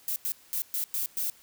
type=noise bursts at uneven times; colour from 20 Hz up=violet; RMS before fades=-30 dBFS; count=6; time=0.08-0.16 / 0.25-0.32 / 0.53-0.62 / 0.74-0.84 / 0.94-1.06 / 1.17-1.3 s; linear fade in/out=0 ms; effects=white hiss -57 dBFS RMS until 1.42 s

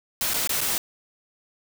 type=noise with dropouts; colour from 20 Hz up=white; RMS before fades=-25 dBFS; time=0.21-0.78 s; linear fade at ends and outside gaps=1 ms; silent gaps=0.336-0.342 / 0.474-0.493 / 0.607-0.613 s; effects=none

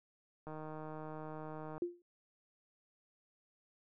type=click train; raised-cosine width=1 ms; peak=-33 dBFS; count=204; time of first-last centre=0.47-1.78 s; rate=155 Hz
type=tone with exponential decay; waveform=sine; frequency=349.2 Hz; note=F4; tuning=in tune; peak=-30 dBFS; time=1.82-2.02 s; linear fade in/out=2 ms; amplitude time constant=42 ms
effects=none

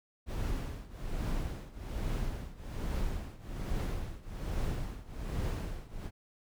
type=noise with tremolo; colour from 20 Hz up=brown; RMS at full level=-32 dBFS; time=0.26-6.11 s; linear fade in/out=50 ms; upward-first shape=triangle; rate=1.2 Hz; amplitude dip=90%; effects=none

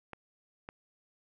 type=clicks; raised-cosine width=0.5 ms; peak=-27 dBFS; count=2; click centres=0.133 / 0.689 s; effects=none

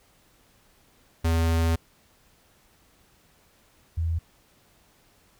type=tone pair in turn; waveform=square / sine; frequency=82.41 / 82.41 Hz; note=E2 / E2; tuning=0 / 0 cents; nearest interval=unison; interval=0 cents; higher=neither; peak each=-21 / -23 dBFS; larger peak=first; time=1.24-1.76 / 3.97-4.19 s; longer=first; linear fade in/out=10 ms; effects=pink hiss -61 dBFS RMS until 5.39 s

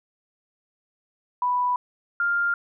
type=tone pair in turn; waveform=sine; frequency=987.8 / 1399.6 Hz; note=B5 / F6; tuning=0 / +3 cents; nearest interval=tritone; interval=603 cents; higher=second; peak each=-20 dBFS; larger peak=neither; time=1.42-1.76 / 2.2-2.54 s; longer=neither; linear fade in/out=2 ms; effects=none

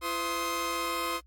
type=tone cluster; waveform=sawtooth; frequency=338.7 / 508 / 1051 / 1261 Hz; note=E4 / B4 / C6 / D#6; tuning=+47 / +49 / +7 / +23 cents; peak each=-33 / -34 / -29 / -31 dBFS; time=0.01-1.21 s; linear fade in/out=50 ms; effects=added 60 Hz sine -55 dBFS peak until 1.26 s + AAC 64 kbps

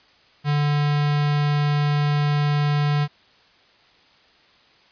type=tone with notch filter; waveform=square; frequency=146.83 Hz; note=D3; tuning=in tune; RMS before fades=-20 dBFS; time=0.44-3.08 s; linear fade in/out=50 ms; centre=380 Hz; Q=1.4; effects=white hiss -55 dBFS RMS until 4.91 s + resampled to 11025 Hz

